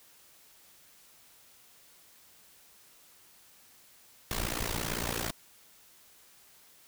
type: noise with amplitude modulation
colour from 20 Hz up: pink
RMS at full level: -30 dBFS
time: 4.31-5.31 s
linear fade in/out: 0 ms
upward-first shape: sine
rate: 57.9 Hz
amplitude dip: 85%
effects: white hiss -59 dBFS RMS until 6.87 s